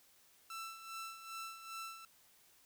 sawtooth tone with tremolo, 1333 Hz, E6, 19 cents sharp, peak -39 dBFS, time 0.5-2.05 s, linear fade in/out 2 ms, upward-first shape sine, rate 2.5 Hz, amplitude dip 65%, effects white hiss -67 dBFS RMS until 2.65 s

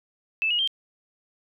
sine tone with pitch steps, 2630 / 2885 / 3164 Hz, E7 / F#7 / G7, -5 / -44 / +15 cents, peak -21 dBFS, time 0.42-0.675 s, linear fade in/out 0 ms, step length 85 ms, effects none

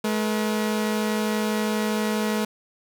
sawtooth tone pair together, 213.8 / 480 Hz, A3 / B4, -49 / -49 cents, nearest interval octave + major second, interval 1400 cents, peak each -19 / -26 dBFS, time 0.04-2.45 s, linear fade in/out 5 ms, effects none

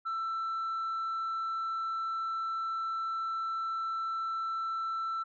sine tone, 1333 Hz, E6, 19 cents sharp, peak -29 dBFS, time 0.05-5.24 s, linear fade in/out 20 ms, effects tanh soft clip ceiling -30 dBFS

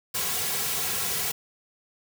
white noise with comb filter, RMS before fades -28 dBFS, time 0.14-1.32 s, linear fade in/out 10 ms, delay 3.3 ms, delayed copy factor -0.75, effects none

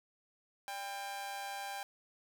sawtooth tone with amplitude modulation, 795 Hz, G5, 24 cents sharp, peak -33 dBFS, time 0.68-1.83 s, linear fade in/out 0 ms, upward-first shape sine, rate 212 Hz, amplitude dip 65%, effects none

